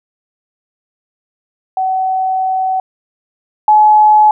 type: tone pair in turn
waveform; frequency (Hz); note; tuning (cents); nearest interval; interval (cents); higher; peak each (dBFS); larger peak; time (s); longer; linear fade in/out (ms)
sine; 755 / 851.3; F#5 / G#5; +35 / +43; major second; 208; second; -12 / -4; second; 1.77-2.8 / 3.68-4.31; first; 2
effects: none